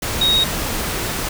sine tone in noise, 3769 Hz, A#7, 18 cents sharp, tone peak -13 dBFS, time 0.21-0.44 s, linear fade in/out 5 ms, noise pink, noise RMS -23 dBFS, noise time 0.02-1.29 s, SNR +7 dB, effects none

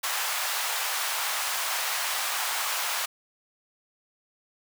pink high-pass noise, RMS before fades -29 dBFS, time 0.03-3.06 s, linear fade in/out 10 ms, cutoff 780 Hz, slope 24 dB/octave, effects none

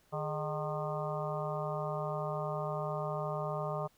harmonic tone with a mistuned harmonic, 152.4 Hz, D#3, 36 cents flat, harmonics 1 / 3 / 4 / 5 / 6 / 7 / 8, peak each -38 / -42 / -38 / -43 / -46 / -43 / -43 dBFS, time 0.12-3.88 s, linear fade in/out 20 ms, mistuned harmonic 3, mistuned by -150 cents, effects pink hiss -68 dBFS RMS until 3.97 s

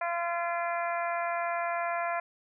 harmonic tone, 342.6 Hz, F4, 33 cents flat, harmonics 2 / 3 / 4 / 5 / 6 / 7, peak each -31 / -35 / -37 / -39 / -41 / -42 dBFS, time 0.01-2.2 s, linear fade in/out 5 ms, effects none

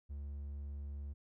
triangle tone, 71.3 Hz, C#2, 49 cents sharp, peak -39 dBFS, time 0.09-1.14 s, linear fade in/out 20 ms, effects none

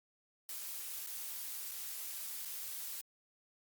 blue noise with dropouts, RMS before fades -43 dBFS, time 0.49-3.01 s, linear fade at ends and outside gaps 1 ms, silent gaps 1.064-1.07 / 1.713-1.716 / 2.451-2.455 s, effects Opus 48 kbps

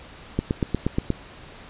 click train, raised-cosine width 3 ms, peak -8 dBFS, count 7, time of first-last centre 0.39-1.103 s, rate 8.41 Hz, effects pink hiss -44 dBFS RMS until 1.69 s + resampled to 8000 Hz

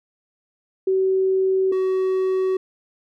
sine / triangle tone pair in turn, 380 / 376.5 Hz, F#4 / F#4, +46 / +30 cents, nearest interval unison, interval 16 cents, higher first, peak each -16 dBFS, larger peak neither, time 0.87-1.72 / 1.72-2.57 s, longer neither, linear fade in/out 5 ms, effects none

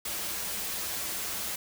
white noise with comb filter, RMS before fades -34 dBFS, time 0.05-1.56 s, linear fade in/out 5 ms, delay 7.6 ms, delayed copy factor -0.65, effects none

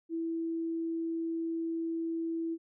sine tone, 329.6 Hz, E4, in tune, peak -31 dBFS, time 0.09-2.58 s, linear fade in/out 50 ms, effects none

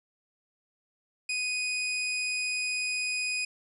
sawtooth tone, 2489 Hz, D#7, in tune, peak -25 dBFS, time 1.29-3.45 s, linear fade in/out 5 ms, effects resampled to 24000 Hz

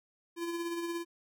square tone with tremolo, 340 Hz, F4, 46 cents flat, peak -33 dBFS, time 0.36-1.05 s, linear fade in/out 50 ms, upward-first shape sine, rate 17 Hz, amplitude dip 40%, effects none

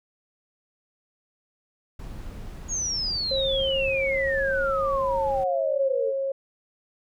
brown noise, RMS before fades -37 dBFS, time 1.99-5.44 s, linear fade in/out 5 ms
sine exponential sweep, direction down, 6750 to 430.7 Hz, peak -25 dBFS, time 2.68-6.13 s, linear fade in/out 50 ms
sine tone with pitch glide, 538 to 543 Hz, C5 to C#5, +48 to -36 cents, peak -24 dBFS, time 3.31-6.32 s, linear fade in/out 5 ms, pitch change +16 cents, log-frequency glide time 3.91-4.33 s
effects none

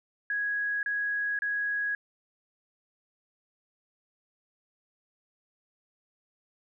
sine tone bursts, 1661.2 Hz, G#6, in tune, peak -27 dBFS, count 3, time 0.3-1.95 s, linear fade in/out 2 ms, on 530 ms, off 30 ms, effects none

